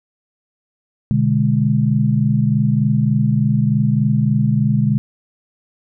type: chord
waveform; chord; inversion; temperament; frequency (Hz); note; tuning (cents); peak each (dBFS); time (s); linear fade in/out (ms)
sine; G# diminished; first; equal; 123.47 / 146.83 / 207.7; B2 / D3 / G#3; 0 / 0 / 0; -17; 1.11-4.98; 0
effects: none